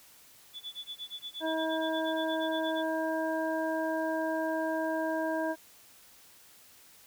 sine tone with tremolo, 3454 Hz, A7, 33 cents flat, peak -36 dBFS, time 0.53-2.84 s, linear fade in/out 50 ms, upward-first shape sine, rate 8.5 Hz, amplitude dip 100%
harmonic tone, 320 Hz, D#4, 49 cents sharp, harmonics 1 / 2 / 3 / 5, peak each -33 / -32 / -37 / -38 dBFS, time 1.4-5.56 s, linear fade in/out 50 ms
effects white hiss -57 dBFS RMS until 7.06 s

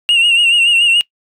sine tone with vibrato, 2794 Hz, F7, in tune, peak -5 dBFS, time 0.09-1.01 s, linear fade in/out 0 ms, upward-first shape sine, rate 7 Hz, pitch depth 59 cents each way, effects noise-tail reverb RT60 0.1 s tail -24 dB re dry + tanh soft clip ceiling -7 dBFS

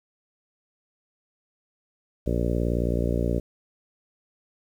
harmonic tone, 58.9 Hz, A#1, 19 cents sharp, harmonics 1 / 2 / 3 / 4 / 5 / 6 / 7 / 8 / 9 / 10, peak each -26 / -29 / -31 / -32 / -33 / -34 / -34 / -35 / -36 / -36 dBFS, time 2.26-3.4 s, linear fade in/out 10 ms, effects 9-bit

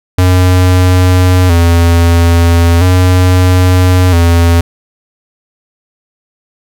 square tone with vibrato, 88 Hz, F2, 14 cents sharp, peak -5 dBFS, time 0.18-4.61 s, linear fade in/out 5 ms, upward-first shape square, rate 0.38 Hz, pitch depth 63 cents each way, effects none

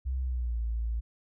sine tone with pitch glide, 64.8 to 56.74 Hz, C2 to A#1, -16 to -46 cents, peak -28 dBFS, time 0.05-1.01 s, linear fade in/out 20 ms, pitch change -230 cents, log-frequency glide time 0.21-0.61 s, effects none

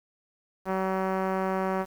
5% pulse tone with low-pass filter, 189.5 Hz, F#3, 42 cents sharp, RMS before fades -28 dBFS, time 0.65-1.86 s, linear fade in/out 50 ms, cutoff 950 Hz, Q 0.68, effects 8-bit

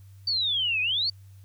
sine exponential two-way sweep, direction down then up, 4632 to 2454 to 4632 Hz, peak -23 dBFS, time 0.27-1.1 s, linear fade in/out 5 ms, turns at 0.81 s, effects added 97 Hz sine -46 dBFS peak until 1.44 s + white hiss -65 dBFS RMS until 1.44 s

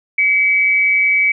sine tone pair together, 2093 / 2282 Hz, C7 / C#7, 0 / +50 cents, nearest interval minor second, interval 150 cents, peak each -21 / -11 dBFS, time 0.18-1.32 s, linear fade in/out 5 ms, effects none

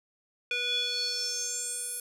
square tone with band-pass filter sweep, 488.3 Hz, B4, 20 cents flat, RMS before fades -32 dBFS, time 0.51-2 s, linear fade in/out 2 ms, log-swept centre 2700 to 11000 Hz, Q 6.1, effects none

